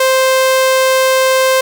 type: tone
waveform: sawtooth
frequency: 523.3 Hz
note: C5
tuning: in tune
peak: -5 dBFS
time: 0-1.61 s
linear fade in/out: 5 ms
effects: none